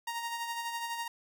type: tone with tremolo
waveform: sawtooth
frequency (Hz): 933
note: A#5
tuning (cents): +1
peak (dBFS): -29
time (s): 0.07-1.08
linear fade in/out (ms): 5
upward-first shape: sine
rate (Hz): 12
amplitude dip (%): 45
effects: none